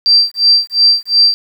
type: tone with tremolo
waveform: sine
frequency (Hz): 4699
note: D8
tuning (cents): 0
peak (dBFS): -4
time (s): 0.06-1.34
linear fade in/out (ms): 0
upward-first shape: sine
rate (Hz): 2.8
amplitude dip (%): 100
effects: 7-bit